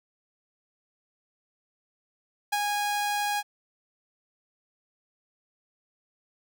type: tone with ADSR envelope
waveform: sawtooth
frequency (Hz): 824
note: G#5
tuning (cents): -14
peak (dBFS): -19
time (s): 2.52-3.43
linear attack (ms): 11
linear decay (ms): 36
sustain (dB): -3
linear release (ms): 43
effects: none